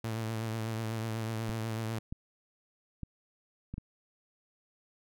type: tone with vibrato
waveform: sawtooth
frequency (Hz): 111.9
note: A2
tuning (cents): +30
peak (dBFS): -29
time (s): 0.04-1.99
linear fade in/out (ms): 5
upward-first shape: triangle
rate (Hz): 8.1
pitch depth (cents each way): 51
type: clicks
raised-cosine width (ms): 5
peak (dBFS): -26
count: 5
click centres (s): 1.495 / 2.125 / 3.033 / 3.74 / 3.781
effects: none